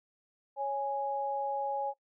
sine tone pair together, 554 / 830 Hz, C#5 / G#5, -1 / -1 cents, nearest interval perfect fifth, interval 700 cents, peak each -35 / -32 dBFS, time 0.56-1.94 s, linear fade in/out 50 ms, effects noise-tail reverb RT60 0.1 s tail -19 dB re dry

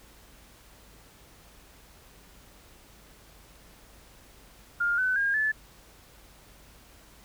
sine tone with pitch steps, 1409 / 1510.1 / 1618.5 / 1734.7 Hz, F6 / F#6 / G#6 / A6, +15 / +35 / -45 / -25 cents, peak -23 dBFS, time 4.8-5.52 s, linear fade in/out 10 ms, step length 180 ms, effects added 50 Hz sine -58 dBFS peak until 7.24 s + pink hiss -55 dBFS RMS until 7.24 s

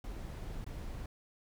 brown noise with dropouts, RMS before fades -42 dBFS, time 0.04-1.06 s, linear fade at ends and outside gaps 2 ms, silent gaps 0.644-0.664 s, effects none

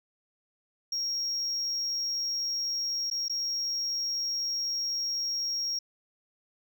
sine tone with dropouts, 5588 Hz, F8, in tune, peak -26 dBFS, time 0.92-5.79 s, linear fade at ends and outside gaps 5 ms, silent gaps 3.101-3.112 / 3.283-3.296 s, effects tanh soft clip ceiling -27 dBFS

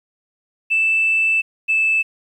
sine tone pair in turn, 2643 / 2628 Hz, E7 / E7, +4 / -6 cents, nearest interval unison, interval 10 cents, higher first, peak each -13 dBFS, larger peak neither, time 0.7-1.42 / 1.68-2.03 s, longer first, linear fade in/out 20 ms, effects tanh soft clip ceiling -9 dBFS + 9-bit

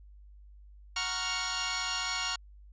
10% pulse chord, Gb major seventh, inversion none, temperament equal, 740 / 932.3 / 1108.7 / 1396.9 Hz, Gb5 / Bb5 / Db6 / F6, 0 / 0 / 0 / 0 cents, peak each -31 / -30 / -27 / -26 dBFS, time 0.96-2.36 s, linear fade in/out 5 ms, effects added 50 Hz sine -50 dBFS peak until 2.72 s + resampled to 16000 Hz

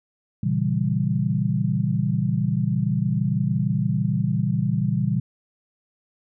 sine chord, A# diminished seventh, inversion none, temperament equal with one note detuned, 118.17 / 138.59 / 164.81 / 196 Hz, A#2 / C#3 / E3 / G3, +24 / 0 / 0 / 0 cents, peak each -25 dBFS, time 0.43-5.2 s, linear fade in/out 5 ms, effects none

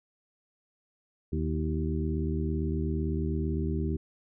harmonic tone with a mistuned harmonic, 77.78 Hz, D#2, in tune, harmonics 1 / 2 / 3 / 4 / 5, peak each -30 / -33 / -35 / -36 / -37 dBFS, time 1.32-3.97 s, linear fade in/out 10 ms, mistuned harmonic 4, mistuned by +51 cents, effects none

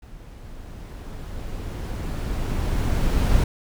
brown noise with level ramp, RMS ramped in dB -42 to -18 dBFS, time 0.02-3.44 s, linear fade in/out 5 ms, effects none

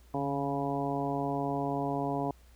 harmonic tone with a mistuned harmonic, 139.9 Hz, C#3, 16 cents sharp, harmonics 1 / 2 / 3 / 4 / 5 / 6 / 7, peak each -37 / -34 / -37 / -40 / -35 / -40 / -39 dBFS, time 0.14-2.31 s, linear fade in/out 2 ms, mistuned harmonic 1, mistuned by +47 cents, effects added 60 Hz sine -55 dBFS peak until 2.55 s + pink hiss -64 dBFS RMS until 2.55 s

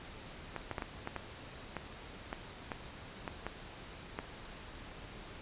clicks, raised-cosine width 0.5 ms, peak -22 dBFS, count 12, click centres 0.563 / 0.713 / 0.782 / 0.822 / 1.074 / 1.163 / 1.767 / 2.329 / 2.718 / 3.278 / 3.466 / 4.189 s, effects pink hiss -49 dBFS RMS until 5.41 s + resampled to 8000 Hz

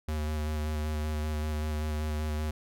square tone with vibrato, 76.4 Hz, D#2, 31 cents flat, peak -30 dBFS, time 0.08-2.51 s, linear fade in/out 5 ms, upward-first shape square, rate 5.2 Hz, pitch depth 16 cents each way, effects none

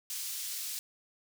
pink high-pass noise, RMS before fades -38 dBFS, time 0.1-0.79 s, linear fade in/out 0 ms, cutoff 4700 Hz, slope 12 dB/octave, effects none

